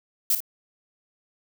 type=noise with echo; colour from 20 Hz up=violet; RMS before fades=-21 dBFS; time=0.3-0.35 s; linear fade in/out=2 ms; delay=54 ms; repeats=1; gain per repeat=-9 dB; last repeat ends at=0.404 s; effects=none

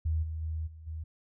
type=tone with level steps; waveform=sine; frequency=79.5 Hz; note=D#2; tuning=38 cents sharp; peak=-26 / -33 / -31 / -45 / -35 dBFS; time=0.05-1.04 s; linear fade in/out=10 ms; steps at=0.22 / 0.41 / 0.66 / 0.86 s; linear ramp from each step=20 ms; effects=none

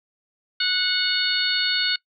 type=harmonic tone with a mistuned harmonic; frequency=731 Hz; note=F#5; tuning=21 cents flat; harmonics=2 / 3 / 4 / 5 / 6; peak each=-26 / -30 / -28 / -26 / -24 dBFS; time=0.6-1.96 s; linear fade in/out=5 ms; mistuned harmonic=2; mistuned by=+16 cents; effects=noise-tail reverb RT60 0.1 s tail -21 dB re dry

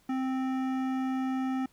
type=tone with hard clipping; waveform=sine; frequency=261.6 Hz; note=C4; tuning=in tune; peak=-30 dBFS; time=0.09-1.66 s; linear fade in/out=5 ms; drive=14 dB; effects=pink hiss -65 dBFS RMS until 1.72 s

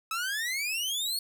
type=exponential sweep; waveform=sawtooth; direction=up; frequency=1282 to 4444 Hz; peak=-26 dBFS; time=0.11-1.19 s; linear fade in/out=2 ms; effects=none

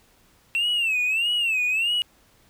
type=tone with vibrato; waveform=triangle; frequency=2680 Hz; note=E7; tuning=28 cents sharp; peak=-18 dBFS; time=0.55-2.02 s; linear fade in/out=0 ms; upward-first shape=sine; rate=1.6 Hz; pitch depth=150 cents each way; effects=tanh soft clip ceiling -15 dBFS + pink hiss -59 dBFS RMS until 2.49 s

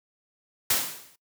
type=noise with exponential decay; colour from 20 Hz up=white; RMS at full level=-20 dBFS; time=0.7-1.16 s; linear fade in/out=5 ms; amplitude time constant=100 ms; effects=noise-tail reverb RT60 0.1 s tail -20 dB re dry + high-pass 100 Hz 12 dB/octave

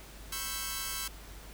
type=chord; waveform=5% pulse; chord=C# half-diminished seventh; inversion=third; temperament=equal with one note detuned; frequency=987.8 / 1092.2 / 1318.5 / 1568 Hz; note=B5 / C#6 / E6 / G6; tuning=0 / -26 / 0 / 0 cents; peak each=-32 / -28 / -28 / -28 dBFS; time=0.32-1.08 s; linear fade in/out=5 ms; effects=added 50 Hz sine -48 dBFS peak until 1.53 s + pink hiss -51 dBFS RMS until 1.53 s

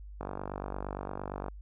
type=click train; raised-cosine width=1 ms; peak=-22 dBFS; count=63; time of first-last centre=0.21-1.483 s; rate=48.7 Hz; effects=added 50 Hz sine -43 dBFS peak until 1.61 s

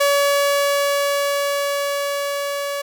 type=tone with level ramp; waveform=sawtooth; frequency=567 Hz; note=C#5; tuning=39 cents sharp; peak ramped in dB=-10 to -19 dBFS; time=0-2.82 s; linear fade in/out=10 ms; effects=none

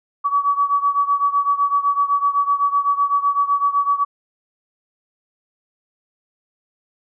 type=beating tone pair; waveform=sine; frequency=1136 / 1143.9 Hz; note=C#6 / D6; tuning=+42 / -46 cents; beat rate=7.9 Hz; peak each=-17 / -20 dBFS; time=0.24-4.05 s; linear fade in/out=20 ms; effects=none

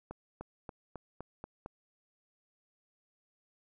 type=accelerating click train; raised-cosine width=1 ms; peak=-28 dBFS; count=7; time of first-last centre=0.11-1.661 s; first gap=300 ms; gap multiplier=0.94; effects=none

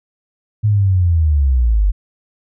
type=linear sweep; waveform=sine; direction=down; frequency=108.3 to 45.92 Hz; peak=-10 dBFS; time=0.63-1.92 s; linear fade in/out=20 ms; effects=none

